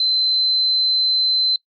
sine tone, 4070 Hz, C8, 49 cents flat, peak -15 dBFS, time 0-1.56 s, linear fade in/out 2 ms, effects noise-tail reverb RT60 0.1 s tail -23 dB re dry + Opus 32 kbps

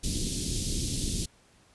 pink band-stop noise, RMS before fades -30 dBFS, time 0.03-1.26 s, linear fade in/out 10 ms, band 330 to 3700 Hz, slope 24 dB/octave, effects pink hiss -61 dBFS RMS until 1.74 s + resampled to 24000 Hz

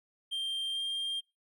triangle tone with pitch glide, 3173 to 3197 Hz, G7 to G7, +20 to +33 cents, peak -30 dBFS, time 0.31-1.21 s, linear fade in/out 20 ms, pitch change +13 cents, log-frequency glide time 0.72-0.8 s, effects noise-tail reverb RT60 0.3 s tail -25 dB re dry

